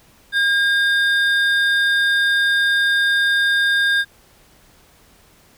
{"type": "tone pair together", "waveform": "triangle", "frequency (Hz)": [1617, 3635], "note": ["G#6", "A#7"], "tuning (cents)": [-47, -44], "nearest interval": "octave + major second", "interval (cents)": 1403, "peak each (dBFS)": [-13, -21], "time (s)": [0.32, 4.05], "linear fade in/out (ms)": 50, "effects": ["pink hiss -52 dBFS RMS until 5.57 s"]}